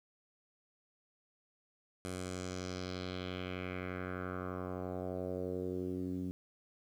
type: tone with low-pass filter sweep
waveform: 10% pulse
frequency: 91.6 Hz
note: F#2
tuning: 17 cents flat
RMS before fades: -40 dBFS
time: 2.05-6.31 s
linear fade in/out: 0 ms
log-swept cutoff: 10000 to 240 Hz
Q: 2.6
effects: 11-bit